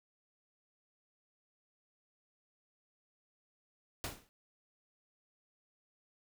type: noise with exponential decay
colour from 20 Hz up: pink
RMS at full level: -36 dBFS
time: 4.04-4.29 s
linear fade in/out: 0 ms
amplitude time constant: 54 ms
effects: none